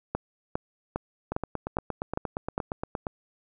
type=two click trains; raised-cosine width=1 ms; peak=-16 / -13 dBFS; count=16 / 7; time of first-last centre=1.32-3.068 / 0.15-2.579 s; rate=8.58 / 2.47 Hz; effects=none